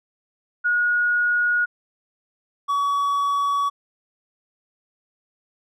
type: tone pair in turn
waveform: sine / triangle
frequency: 1447 / 1131.8 Hz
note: F#6 / C#6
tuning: -39 / +36 cents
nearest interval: major third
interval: 425 cents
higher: first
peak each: -17 dBFS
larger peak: neither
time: 0.64-1.66 / 2.68-3.7 s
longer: neither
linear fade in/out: 20 ms
effects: none